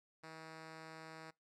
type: tone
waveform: 5% pulse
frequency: 160 Hz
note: D#3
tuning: 49 cents sharp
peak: -39 dBFS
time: 0.23-1.31 s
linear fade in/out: 10 ms
effects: noise-tail reverb RT60 0.2 s tail -24 dB re dry + low-pass 7000 Hz 12 dB/octave